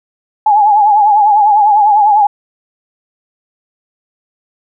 sine tone with vibrato, 835 Hz, G#5, 9 cents sharp, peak -5 dBFS, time 0.46-2.27 s, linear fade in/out 5 ms, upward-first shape triangle, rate 10 Hz, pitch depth 86 cents each way, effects none

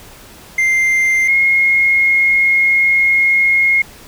triangle / sine tone pair in turn, 2093 / 2151 Hz, C7 / C7, 0 / +47 cents, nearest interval unison, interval 47 cents, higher second, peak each -9 dBFS, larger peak neither, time 0.58-1.28 / 1.28-3.82 s, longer second, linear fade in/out 5 ms, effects pink hiss -39 dBFS RMS until 4.07 s

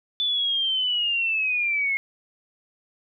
sine linear sweep, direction down, 3500 to 2151 Hz, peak -21 dBFS, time 0.2-1.97 s, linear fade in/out 0 ms, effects none

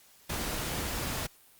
pink noise, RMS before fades -34 dBFS, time 0.29-1.27 s, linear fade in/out 10 ms, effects white hiss -59 dBFS RMS until 1.59 s + Opus 48 kbps

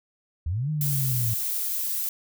sine linear two-way sweep, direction up then down, 71.5 to 155.56 to 111.3 Hz, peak -24 dBFS, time 0.46-1.34 s, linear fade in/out 5 ms, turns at 0.7 s
violet noise, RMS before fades -28 dBFS, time 0.81-2.09 s, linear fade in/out 2 ms
effects none

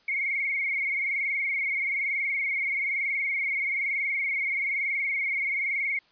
sine tone with frequency modulation, 2188 Hz, C#7, 23 cents flat, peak -25 dBFS, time 0.08-5.99 s, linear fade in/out 5 ms, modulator 21.1 Hz, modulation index 3.8, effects white hiss -62 dBFS RMS until 6.11 s + resampled to 11025 Hz

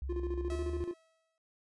sine tone with pitch glide, 66.5 to 74.64 Hz, C2 to D2, +29 to +29 cents, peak -35 dBFS, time 0.02-0.84 s, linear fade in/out 0 ms, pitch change +200 cents, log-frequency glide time 0.43-0.6 s
triangle tone with tremolo, 350 Hz, F4, 4 cents sharp, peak -31 dBFS, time 0.09-0.94 s, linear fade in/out 10 ms, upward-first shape square, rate 14 Hz, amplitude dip 60%
sawtooth tone with exponential decay, 648 Hz, E5, 30 cents flat, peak -38 dBFS, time 0.5-1.38 s, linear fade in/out 1 ms, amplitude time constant 190 ms
effects resampled to 24000 Hz

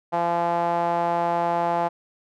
sawtooth tone with band-pass filter, 171.2 Hz, F3, 34 cents flat, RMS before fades -23 dBFS, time 0.12-1.89 s, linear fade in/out 20 ms, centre 790 Hz, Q 4.2, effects none

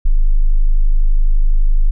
sine tone, 25.96 Hz, G#0, in tune, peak -7 dBFS, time 0.05-1.91 s, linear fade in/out 10 ms, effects none

